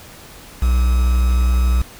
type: tone with quantisation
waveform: triangle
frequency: 61.74 Hz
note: B1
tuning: in tune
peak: -10 dBFS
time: 0.62-1.82 s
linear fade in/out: 5 ms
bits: 5
effects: pink hiss -40 dBFS RMS until 1.99 s